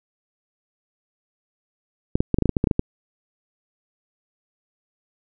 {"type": "clicks", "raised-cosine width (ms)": 3, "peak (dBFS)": -5, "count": 12, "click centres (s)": [2.155, 2.205, 2.343, 2.386, 2.423, 2.457, 2.493, 2.568, 2.641, 2.672, 2.712, 2.794], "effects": []}